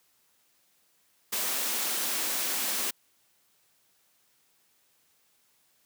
white high-pass noise, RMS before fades -30 dBFS, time 1.32-2.91 s, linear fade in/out 10 ms, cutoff 190 Hz, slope 96 dB/octave, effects white hiss -68 dBFS RMS until 5.85 s + high-pass 80 Hz 12 dB/octave

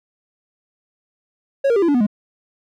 triangle tone with pitch steps, 550 / 467.9 / 398 / 338.6 / 288 / 245 / 208.4 Hz, C#5 / A#4 / G4 / E4 / D4 / B3 / G#3, -14 / +6 / +26 / +46 / -34 / -14 / +6 cents, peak -11 dBFS, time 1.64-2.067 s, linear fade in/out 10 ms, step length 61 ms, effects none

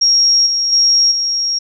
sine tone with level steps, 5588 Hz, F8, in tune, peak -8 / -13 / -8 / -14 dBFS, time 0.01-1.59 s, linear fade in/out 10 ms, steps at 0.46 / 0.72 / 1.11 s, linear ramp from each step 10 ms, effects none

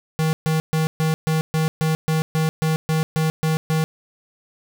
square tone bursts, 158.3 Hz, D#3, 30 cents sharp, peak -18 dBFS, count 14, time 0.19-3.84 s, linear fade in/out 0 ms, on 140 ms, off 130 ms, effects none

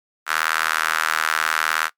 sawtooth tone with high-pass filter, 79.3 Hz, D#2, 33 cents sharp, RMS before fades -21 dBFS, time 0.26-1.9 s, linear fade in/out 50 ms, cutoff 1400 Hz, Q 3.7, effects noise-tail reverb RT60 0.1 s tail -21 dB re dry + MP3 96 kbps

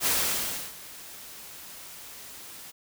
white noise with ADSR envelope, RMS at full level -24 dBFS, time 0-2.72 s, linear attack 59 ms, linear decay 660 ms, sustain -20 dB, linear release 21 ms, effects none

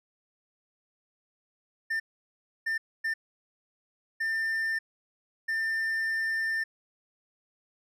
triangle tone bursts at uneven times, 1795 Hz, A6, 34 cents sharp, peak -25 dBFS, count 5, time 1.9-2 / 2.66-2.78 / 3.04-3.14 / 4.2-4.79 / 5.48-6.64 s, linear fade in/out 10 ms, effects none

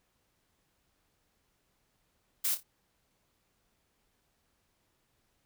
blue noise with echo, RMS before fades -30 dBFS, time 2.44-2.55 s, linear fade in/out 10 ms, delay 28 ms, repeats 3, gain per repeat -10 dB, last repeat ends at 2.634 s, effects pink hiss -75 dBFS RMS until 5.45 s

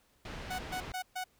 pink low-pass noise, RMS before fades -43 dBFS, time 0.25-0.92 s, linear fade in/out 2 ms, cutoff 3700 Hz, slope 12 dB/octave
sawtooth tone bursts, 740 Hz, F#5, in tune, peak -31 dBFS, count 4, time 0.5-1.242 s, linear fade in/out 10 ms, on 88 ms, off 130 ms
effects pink hiss -69 dBFS RMS until 1.39 s

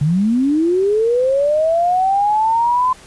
sine linear sweep, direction up, 138.59 to 1029 Hz, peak -12 dBFS, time 0.01-2.93 s, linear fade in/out 5 ms, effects pink hiss -42 dBFS RMS until 3.06 s + resampled to 24000 Hz

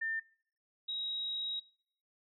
sine tone pair in turn, 1800 / 3814 Hz, A6 / A#7, +39 / +39 cents, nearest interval octave + minor second, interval 1300 cents, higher second, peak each -33 / -35 dBFS, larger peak first, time 0.01-0.2 / 0.88-1.6 s, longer second, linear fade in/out 10 ms, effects noise-tail reverb RT60 0.6 s tail -24 dB re dry

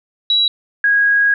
sine tone pair in turn, 3899 / 1646.4 Hz, B7 / G#6, -23 / -16 cents, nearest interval octave + minor third, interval 1493 cents, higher first, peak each -11 / -10 dBFS, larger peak second, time 0.3-0.48 / 0.84-1.34 s, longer second, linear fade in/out 2 ms, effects none

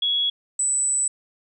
sine tone pair in turn, 3349 / 7965 Hz, G#7 / B8, +14 / +14 cents, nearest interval octave + minor third, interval 1500 cents, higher second, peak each -19 dBFS, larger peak neither, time 0.02-0.3 / 0.59-1.08 s, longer second, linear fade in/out 5 ms, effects none

